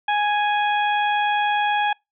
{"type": "harmonic tone", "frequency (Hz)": 830.6, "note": "G#5", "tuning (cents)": 0, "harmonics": [1, 2, 3, 4], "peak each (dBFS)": [-19, -25, -29, -31], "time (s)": [0.08, 1.93], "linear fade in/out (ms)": 5, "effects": ["noise-tail reverb RT60 0.2 s tail -26 dB re dry"]}